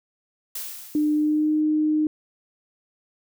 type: noise with exponential decay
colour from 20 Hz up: blue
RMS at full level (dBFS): -30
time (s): 0.55-1.61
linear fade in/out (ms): 5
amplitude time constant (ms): 230
type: tone with pitch glide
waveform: sine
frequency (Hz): 301.1 to 306.7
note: D4 to D#4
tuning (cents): +43 to -25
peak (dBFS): -18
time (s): 0.95-2.07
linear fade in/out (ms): 2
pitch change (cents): +32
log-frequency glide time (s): 1.14-1.52
effects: none